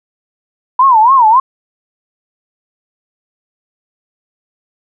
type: tone with vibrato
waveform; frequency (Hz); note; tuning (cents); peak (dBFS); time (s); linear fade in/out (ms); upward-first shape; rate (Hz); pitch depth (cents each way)
sine; 969; B5; -33; -4; 0.79-1.4; 5; sine; 3.6; 210
effects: none